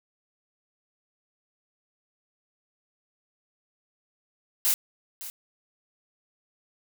blue noise with echo, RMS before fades -23 dBFS, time 4.65-4.74 s, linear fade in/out 0 ms, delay 560 ms, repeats 1, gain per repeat -15 dB, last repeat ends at 5.3 s, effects none

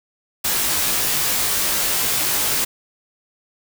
white noise with comb filter, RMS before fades -20 dBFS, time 0.44-2.65 s, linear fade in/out 10 ms, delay 18 ms, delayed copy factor -0.9, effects none

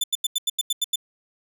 sawtooth tone bursts, 3520 Hz, A7, in tune, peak -17 dBFS, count 9, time 0.01-0.958 s, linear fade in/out 5 ms, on 28 ms, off 87 ms, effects none

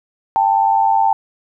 sine tone pair together, 790.6 / 890 Hz, G5 / A5, +15 / +20 cents, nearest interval major second, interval 205 cents, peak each -14 dBFS, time 0.36-1.13 s, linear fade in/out 0 ms, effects none

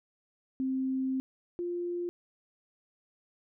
sine tone pair in turn, 262.8 / 349.8 Hz, C4 / F4, +8 / +3 cents, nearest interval perfect fourth, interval 495 cents, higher second, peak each -28 / -31 dBFS, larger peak first, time 0.6-1.2 / 1.59-2.09 s, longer first, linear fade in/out 0 ms, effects none

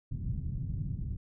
white low-pass noise, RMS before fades -35 dBFS, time 0.11-1.17 s, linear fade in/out 5 ms, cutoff 150 Hz, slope 24 dB/octave, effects none

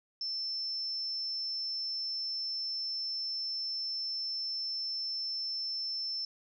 sine tone, 5320 Hz, E8, 15 cents sharp, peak -33 dBFS, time 0.21-6.25 s, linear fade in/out 2 ms, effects none

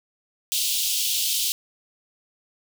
pink high-pass noise, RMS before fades -24 dBFS, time 0.52-1.52 s, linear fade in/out 0 ms, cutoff 2900 Hz, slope 48 dB/octave, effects none

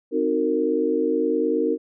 sine chord, C half-diminished seventh, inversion none, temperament equal with one note detuned, 261.6 / 311.1 / 370 / 459.7 Hz, C4 / Eb4 / Gb4 / Bb4, 0 / 0 / 0 / -24 cents, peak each -27 / -24 / -27 / -22 dBFS, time 0.11-1.78 s, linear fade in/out 50 ms, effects none

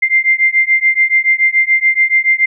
sine beating tone pair, 2091 / 2098 Hz, C7 / C7, -2 / +4 cents, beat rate 7 Hz, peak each -12 dBFS, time 0.02-2.46 s, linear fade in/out 10 ms, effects none

